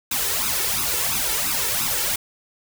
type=noise with flanger; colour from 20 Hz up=white; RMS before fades=-23 dBFS; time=0.11-2.16 s; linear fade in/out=5 ms; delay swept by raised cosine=0.78 to 2.28 ms; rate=2.9 Hz; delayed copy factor=+0.75; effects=none